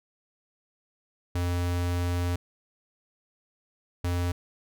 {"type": "tone bursts at uneven times", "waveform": "square", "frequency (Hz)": 88, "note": "F2", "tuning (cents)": 14, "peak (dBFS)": -26, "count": 2, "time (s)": [[1.35, 2.36], [4.04, 4.32]], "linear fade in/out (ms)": 5, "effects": []}